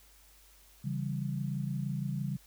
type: chord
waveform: sine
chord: C# diminished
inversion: none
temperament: equal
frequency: 138.59 / 164.81 / 196 Hz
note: C#3 / E3 / G3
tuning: 0 / 0 / 0 cents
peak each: -34 / -38 / -37 dBFS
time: 0.84-2.37 s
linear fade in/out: 10 ms
effects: added 50 Hz sine -61 dBFS peak until 2.46 s + white hiss -61 dBFS RMS until 2.46 s

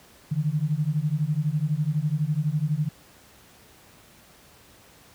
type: beating tone pair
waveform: sine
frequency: 145.5 / 157.5 Hz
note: D3 / D#3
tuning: -16 / +21 cents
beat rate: 12 Hz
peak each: -25 dBFS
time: 0.31-2.89 s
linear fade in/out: 10 ms
effects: pink hiss -53 dBFS RMS until 5.14 s + high-pass 60 Hz 12 dB/octave

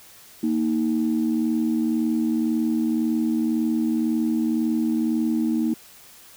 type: tone pair together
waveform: sine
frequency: 232.5 / 314.4 Hz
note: A#3 / D#4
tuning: -4 / +18 cents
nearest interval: perfect fourth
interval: 522 cents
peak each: -21 / -22 dBFS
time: 0.43-5.74 s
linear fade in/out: 5 ms
effects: tanh soft clip ceiling -13 dBFS + white hiss -48 dBFS RMS until 6.36 s

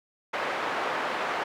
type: band-pass noise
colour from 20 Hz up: pink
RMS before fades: -30 dBFS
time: 0.33-1.44 s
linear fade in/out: 10 ms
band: 590 to 1800 Hz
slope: 12 dB/octave
effects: none

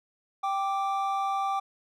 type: tone pair together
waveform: triangle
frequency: 784 / 1174.7 Hz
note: G5 / D6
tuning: 0 / 0 cents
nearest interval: perfect fifth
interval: 700 cents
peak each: -26 / -28 dBFS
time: 0.43-1.6 s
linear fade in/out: 10 ms
effects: none

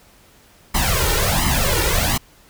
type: noise with flanger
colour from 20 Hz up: pink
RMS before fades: -18 dBFS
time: 0.74-2.18 s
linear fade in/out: 10 ms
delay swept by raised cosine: 0.98 to 2.18 ms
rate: 1.4 Hz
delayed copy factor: +0.85
effects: pink hiss -51 dBFS RMS until 2.49 s

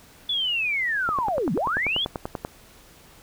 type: linear two-way sweep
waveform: sine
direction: down then up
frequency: 3475 to 142.8 to 3475 Hz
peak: -22 dBFS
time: 0.29-2.05 s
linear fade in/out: 5 ms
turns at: 1.53 s
type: click train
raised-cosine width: 1 ms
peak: -14 dBFS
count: 15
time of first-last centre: 1.09-2.449 s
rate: 10.3 Hz
effects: pink hiss -51 dBFS RMS until 3.22 s

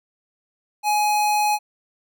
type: tone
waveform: square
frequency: 839 Hz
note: G#5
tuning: 17 cents sharp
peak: -18 dBFS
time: 0.83-1.59 s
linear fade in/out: 50 ms
effects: none

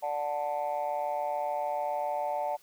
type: chord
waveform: sine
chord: D major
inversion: none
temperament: just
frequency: 587.3 / 734.2 / 881 Hz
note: D5 / F#5 / A5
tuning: 0 / -14 / +2 cents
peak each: -32 dBFS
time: 0.02-2.57 s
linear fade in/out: 20 ms
effects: tanh soft clip ceiling -23 dBFS + white hiss -61 dBFS RMS until 2.62 s

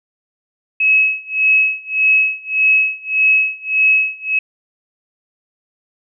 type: tone with tremolo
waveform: sine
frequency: 2570 Hz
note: E7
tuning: 45 cents flat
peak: -8 dBFS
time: 0.8-4.39 s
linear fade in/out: 5 ms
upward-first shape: sine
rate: 1.7 Hz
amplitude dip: 95%
effects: none

